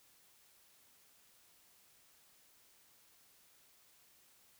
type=silence; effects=white hiss -67 dBFS RMS until 4.59 s